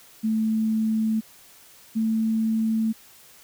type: tone pair in turn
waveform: sine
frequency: 220 / 222 Hz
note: A3 / A3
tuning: 0 / +16 cents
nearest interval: unison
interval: 16 cents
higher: second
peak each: -20 dBFS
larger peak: neither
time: 0.23-1.21 / 1.95-2.93 s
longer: neither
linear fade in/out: 20 ms
effects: white hiss -51 dBFS RMS until 3.43 s